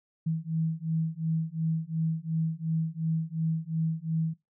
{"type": "beating tone pair", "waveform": "sine", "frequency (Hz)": [160, 162.8], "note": ["D#3", "E3"], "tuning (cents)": [49, -21], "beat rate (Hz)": 2.8, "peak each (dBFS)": -30, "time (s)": [0.26, 4.34], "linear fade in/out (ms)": 10, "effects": ["noise-tail reverb RT60 0.2 s tail -20 dB re dry"]}